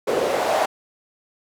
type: noise with band-pass filter sweep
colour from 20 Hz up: white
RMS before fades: -21 dBFS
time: 0.07-0.66 s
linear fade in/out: 10 ms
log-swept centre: 430 to 730 Hz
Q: 3.5
effects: none